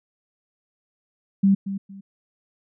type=tone with echo; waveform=sine; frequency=196 Hz; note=G3; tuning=in tune; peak=-13 dBFS; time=1.43-1.55 s; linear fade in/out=10 ms; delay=230 ms; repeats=2; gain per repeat=-12 dB; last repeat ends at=2.01 s; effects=none